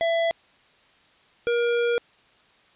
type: tone pair in turn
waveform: square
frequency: 667 / 474.2 Hz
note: E5 / A#4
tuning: +20 / +30 cents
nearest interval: tritone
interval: 590 cents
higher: first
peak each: -21 dBFS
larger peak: neither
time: 0.01-0.31 / 1.47-1.98 s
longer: second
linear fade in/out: 0 ms
effects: white hiss -58 dBFS RMS until 2.75 s + resampled to 8000 Hz